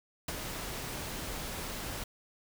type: noise with ADSR envelope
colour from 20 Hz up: pink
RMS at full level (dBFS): -34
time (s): 0.28-2.04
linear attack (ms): 4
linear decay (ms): 37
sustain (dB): -5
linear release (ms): 4
effects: none